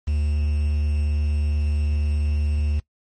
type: tone with quantisation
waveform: triangle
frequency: 74.3 Hz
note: D2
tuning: 21 cents sharp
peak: -17 dBFS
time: 0.07-2.8 s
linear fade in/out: 10 ms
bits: 7
effects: noise-tail reverb RT60 0.1 s tail -21 dB re dry + MP3 32 kbps